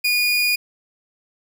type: tone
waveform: 30% pulse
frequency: 2446 Hz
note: D#7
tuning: 30 cents flat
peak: -14 dBFS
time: 0.04-0.56 s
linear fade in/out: 10 ms
effects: none